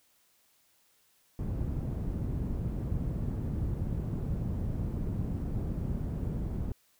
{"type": "low-pass noise", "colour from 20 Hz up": "white", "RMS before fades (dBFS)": -33, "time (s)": [1.39, 6.72], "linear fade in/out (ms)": 2, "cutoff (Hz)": 140, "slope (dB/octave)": 12, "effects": ["white hiss -68 dBFS RMS until 6.99 s"]}